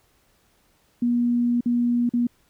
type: tone with dropouts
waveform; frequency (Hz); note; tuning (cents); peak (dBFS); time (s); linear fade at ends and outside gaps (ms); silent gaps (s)
sine; 240.2; B3; -48; -18; 1.02-2.27; 5; 1.608-1.658 / 2.093-2.136
effects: pink hiss -63 dBFS RMS until 2.49 s